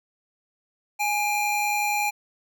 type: tone pair together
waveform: square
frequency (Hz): 830.6 / 2381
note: G#5 / D7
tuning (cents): 0 / +23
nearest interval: octave + tritone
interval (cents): 1823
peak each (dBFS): -25 / -27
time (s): 0.99-2.11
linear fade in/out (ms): 20
effects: none